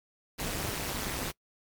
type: noise with amplitude modulation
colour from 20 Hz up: pink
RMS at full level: -30 dBFS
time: 0.38-1.32 s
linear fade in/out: 20 ms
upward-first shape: sine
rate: 209 Hz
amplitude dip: 95%
effects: noise-tail reverb RT60 0.1 s tail -23 dB re dry + MP3 96 kbps